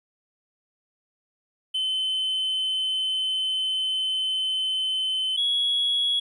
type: tone pair in turn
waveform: triangle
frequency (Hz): 3057 / 3344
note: G7 / G#7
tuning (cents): -44 / +11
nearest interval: major second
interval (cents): 155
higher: second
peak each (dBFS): -21 / -18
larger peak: second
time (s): 1.74-5.37 / 5.37-6.2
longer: first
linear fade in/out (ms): 10
effects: tanh soft clip ceiling -17 dBFS + resampled to 32000 Hz